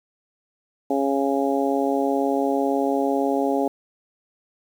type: harmonic tone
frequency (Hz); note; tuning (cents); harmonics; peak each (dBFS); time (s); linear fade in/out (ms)
138; C#3; -7; 2 / 3 / 4 / 5 / 6; -23 / -25 / -26 / -27 / -28; 0.9-3.68; 5
effects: 8-bit